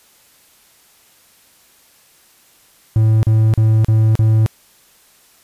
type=tone bursts; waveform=triangle; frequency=110 Hz; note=A2; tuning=in tune; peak=-7 dBFS; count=5; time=2.96-4.462 s; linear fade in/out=0 ms; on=270 ms; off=38 ms; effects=white hiss -51 dBFS RMS until 5.43 s + resampled to 32000 Hz